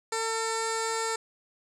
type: tone with low-pass filter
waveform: 15% pulse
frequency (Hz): 449.6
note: A4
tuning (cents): +37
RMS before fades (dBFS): -30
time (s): 0.12-1.16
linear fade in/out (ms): 5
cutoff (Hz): 8200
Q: 3.1
effects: none